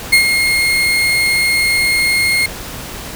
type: tone with ADSR envelope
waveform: 35% pulse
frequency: 2142 Hz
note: C7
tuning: 40 cents sharp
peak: -3 dBFS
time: 0.12-2.46 s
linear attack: 14 ms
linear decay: 97 ms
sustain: -7 dB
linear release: 3 ms
effects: pink hiss -28 dBFS RMS until 3.15 s